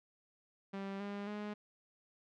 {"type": "tone with pitch steps", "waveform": "sawtooth", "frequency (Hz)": [196, 202.2, 208.6], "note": ["G3", "G#3", "G#3"], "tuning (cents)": [0, -46, 8], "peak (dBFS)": -36, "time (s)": [0.73, 1.54], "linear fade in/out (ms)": 10, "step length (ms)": 270, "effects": ["low-pass 3000 Hz 12 dB/octave"]}